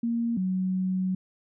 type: tone pair in turn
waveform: sine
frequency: 233.1 / 186.34 Hz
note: A#3 / F#3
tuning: 0 / +13 cents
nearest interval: major third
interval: 387 cents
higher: first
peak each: -24 dBFS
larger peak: neither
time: 0.03-0.37 / 0.37-1.15 s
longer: second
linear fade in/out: 5 ms
effects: none